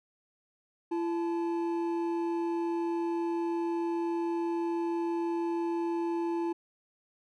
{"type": "tone pair together", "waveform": "triangle", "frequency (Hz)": [338.3, 870.4], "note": ["E4", "A5"], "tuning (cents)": [45, -19], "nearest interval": "octave + major third", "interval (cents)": 1636, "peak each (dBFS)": [-27, -36], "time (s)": [0.91, 6.53], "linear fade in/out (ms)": 10, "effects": []}